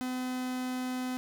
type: tone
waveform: 45% pulse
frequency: 253.8 Hz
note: B3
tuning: 47 cents sharp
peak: -32 dBFS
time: 0.01-1.17 s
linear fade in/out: 0 ms
effects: none